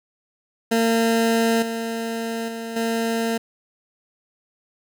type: tone with level steps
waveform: 20% pulse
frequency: 228.1 Hz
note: A#3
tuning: 37 cents flat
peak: -12 / -20 / -24 / -16 dBFS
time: 0.71-3.38 s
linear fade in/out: 10 ms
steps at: 1.62 / 2.48 / 2.76 s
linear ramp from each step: 5 ms
effects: none